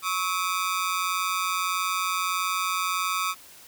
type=ring-modulated tone; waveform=sawtooth; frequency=1200 Hz; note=D6; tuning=37 cents sharp; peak=-18 dBFS; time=0.02-3.35 s; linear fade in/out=50 ms; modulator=90.8 Hz; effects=white hiss -49 dBFS RMS until 3.67 s